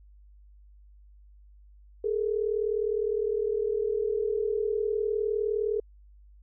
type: tone pair together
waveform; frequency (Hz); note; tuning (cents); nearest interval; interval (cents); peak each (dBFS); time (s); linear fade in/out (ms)
sine; 417.5 / 457.2; G#4 / A#4; +9 / -34; major second; 157; -27 / -29; 2.04-5.8; 5
effects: added 50 Hz sine -51 dBFS peak until 6.42 s